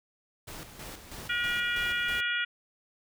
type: noise with tremolo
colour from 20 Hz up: pink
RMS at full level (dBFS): -42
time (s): 0.47-2.21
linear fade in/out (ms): 10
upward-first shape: square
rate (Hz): 3.1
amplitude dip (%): 55
type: harmonic tone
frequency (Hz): 479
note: A#4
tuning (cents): +47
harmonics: 3 / 4 / 5 / 6 / 7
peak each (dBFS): -30 / -34 / -35 / -36 / -37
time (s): 1.29-2.45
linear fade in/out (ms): 10
effects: none